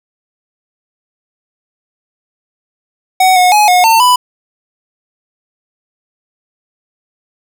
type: tone with pitch steps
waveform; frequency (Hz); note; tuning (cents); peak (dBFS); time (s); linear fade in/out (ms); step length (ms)
square; 748 / 727 / 841 / 724 / 901 / 993; F#5 / F#5 / G#5 / F#5 / A5 / B5; +19 / -31 / +22 / -38 / +41 / +9; -6; 3.2-4.16; 5; 160
effects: none